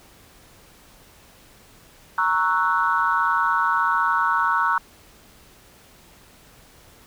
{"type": "chord", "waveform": "sine", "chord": "F# dominant seventh", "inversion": "first", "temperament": "equal", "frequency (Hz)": [932.3, 1108.7, 1318.5, 1480], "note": ["A#5", "C#6", "E6", "F#6"], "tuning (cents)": [0, 0, 0, 0], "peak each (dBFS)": -23, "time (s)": [2.18, 4.78], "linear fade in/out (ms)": 2, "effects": ["tanh soft clip ceiling -7 dBFS", "pink hiss -51 dBFS RMS until 7.06 s"]}